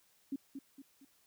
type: tone with echo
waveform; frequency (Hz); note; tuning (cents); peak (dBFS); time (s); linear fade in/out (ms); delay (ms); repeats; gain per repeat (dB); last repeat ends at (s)
sine; 274; C#4; -20; -34; 0.32-0.36; 5; 230; 3; -7; 1.05
effects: white hiss -70 dBFS RMS until 1.26 s